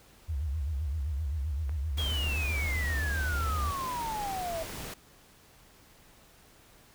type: tone with vibrato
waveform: sine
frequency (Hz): 73.3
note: D2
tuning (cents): -3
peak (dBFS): -29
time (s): 0.28-3.72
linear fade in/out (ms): 20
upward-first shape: sine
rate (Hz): 7.7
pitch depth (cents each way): 190
type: clicks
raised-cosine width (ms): 0.5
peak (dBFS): -31 / -28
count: 2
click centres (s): 1.694 / 2.903
type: noise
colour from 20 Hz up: pink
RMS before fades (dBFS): -40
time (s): 1.97-4.94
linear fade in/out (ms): 5
type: exponential sweep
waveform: sine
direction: down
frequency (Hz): 3322 to 640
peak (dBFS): -32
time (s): 1.98-4.63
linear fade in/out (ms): 5
effects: pink hiss -58 dBFS RMS until 6.94 s